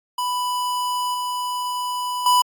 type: tone with level steps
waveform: square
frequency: 991 Hz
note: B5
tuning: 6 cents sharp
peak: -22 / -24 / -14 dBFS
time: 0.18-2.42 s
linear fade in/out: 5 ms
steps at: 1.14 / 2.26 s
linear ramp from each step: 2 ms
effects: AAC 64 kbps